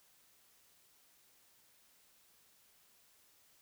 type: silence
effects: white hiss -68 dBFS RMS until 3.61 s